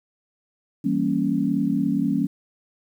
sine chord, E diminished seventh, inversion none, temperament equal, 164.81 / 196 / 233.1 / 277.2 Hz, E3 / G3 / Bb3 / Db4, 0 / 0 / 0 / 0 cents, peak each -28 / -25 / -25 / -23 dBFS, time 0.84-2.27 s, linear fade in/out 10 ms, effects 9-bit

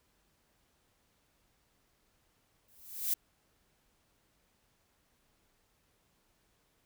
violet noise with exponential growth, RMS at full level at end -28 dBFS, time 2.68-3.14 s, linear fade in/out 5 ms, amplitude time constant 100 ms, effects pink hiss -73 dBFS RMS until 6.85 s

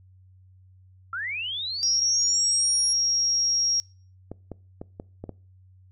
sine linear sweep, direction up, 1318.5 to 10110 Hz, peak -28 dBFS, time 1.13-2.93 s, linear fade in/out 2 ms
sine tone, 5600 Hz, F8, 4 cents sharp, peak -21 dBFS, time 1.83-3.8 s, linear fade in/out 0 ms
clicks, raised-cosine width 2 ms, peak -22 dBFS, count 6, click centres 4.316 / 4.517 / 4.815 / 4.999 / 5.24 / 5.293 s
effects noise-tail reverb RT60 0.4 s tail -23 dB re dry + added 93 Hz sine -51 dBFS peak until 5.91 s

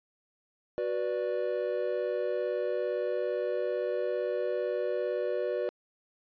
triangle chord, B minor, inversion second, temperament equal with one note detuned, 370 / 489.6 / 587.3 Hz, F#4 / B4 / D5, 0 / -15 / 0 cents, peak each -32 / -30 / -31 dBFS, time 0.78-5.69 s, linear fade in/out 0 ms, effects resampled to 11025 Hz

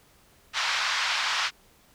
pink band-pass noise, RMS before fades -27 dBFS, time 0.53-1.51 s, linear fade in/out 50 ms, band 1000 to 5300 Hz, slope 24 dB/octave, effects pink hiss -59 dBFS RMS until 1.94 s

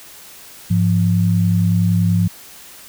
sine tone pair together, 103.46 / 174 Hz, G#2 / F3, -6 / -6 cents, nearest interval major sixth, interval 900 cents, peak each -15 dBFS, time 0.7-2.28 s, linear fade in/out 10 ms, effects white hiss -40 dBFS RMS until 2.88 s

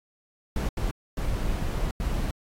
brown noise bursts at uneven times, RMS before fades -27 dBFS, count 4, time 0.56-0.69 / 0.77-0.91 / 1.17-1.91 / 2-2.31 s, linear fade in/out 2 ms, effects AAC 48 kbps

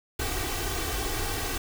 pink noise with comb filter, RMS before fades -30 dBFS, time 0.19-1.58 s, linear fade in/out 5 ms, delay 2.6 ms, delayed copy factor +0.85, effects none

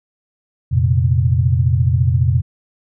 sine chord, F suspended fourth, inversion none, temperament just, 87.31 / 116.41 / 130.96 Hz, F2 / Bb2 / C3, 0 / -2 / +2 cents, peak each -16 dBFS, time 0.71-2.42 s, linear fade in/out 20 ms, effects none

